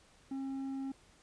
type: tone with low-pass filter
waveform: square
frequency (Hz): 269.6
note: C#4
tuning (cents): -48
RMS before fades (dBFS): -39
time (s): 0.31-0.92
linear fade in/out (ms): 5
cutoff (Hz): 580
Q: 0.66
effects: pink hiss -64 dBFS RMS until 1.22 s + resampled to 22050 Hz